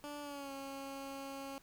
15% pulse tone with pitch glide, 291.7 to 273.7 Hz, D4 to C#4, -12 to -22 cents, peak -37 dBFS, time 0.04-1.58 s, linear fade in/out 0 ms, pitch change -110 cents, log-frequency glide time 0.21-0.52 s, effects pink hiss -65 dBFS RMS until 1.62 s

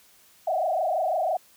sine tone with frequency modulation, 690 Hz, F5, 21 cents flat, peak -22 dBFS, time 0.47-1.37 s, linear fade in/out 5 ms, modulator 26 Hz, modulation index 2.9, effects white hiss -57 dBFS RMS until 1.56 s

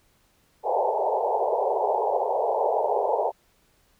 white band-pass noise, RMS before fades -24 dBFS, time 0.63-3.32 s, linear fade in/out 50 ms, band 400 to 920 Hz, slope 96 dB/octave, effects pink hiss -64 dBFS RMS until 3.99 s

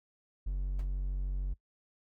triangle tone, 46.68 Hz, F#1, 16 cents sharp, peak -29 dBFS, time 0.46-1.54 s, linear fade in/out 10 ms
brown noise with exponential decay, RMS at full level -39 dBFS, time 0.79-0.9 s, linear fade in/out 1 ms, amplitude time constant 23 ms
effects noise-tail reverb RT60 0.1 s tail -20 dB re dry

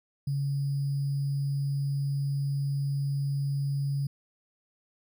sine tone with sample-and-hold, 140 Hz, C#3, 18 cents sharp, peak -26 dBFS, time 0.27-4.07 s, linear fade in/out 5 ms, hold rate 4900 Hz, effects none

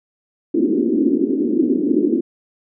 pink band-pass noise, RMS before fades -17 dBFS, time 0.54-2.21 s, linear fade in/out 10 ms, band 250 to 360 Hz, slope 48 dB/octave, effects none

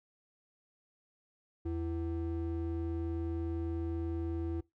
triangle ring-modulated tone, 207.7 Hz, G#3, in tune, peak -28 dBFS, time 1.65-4.61 s, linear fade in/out 10 ms, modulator 126 Hz, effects noise-tail reverb RT60 0.2 s tail -22 dB re dry

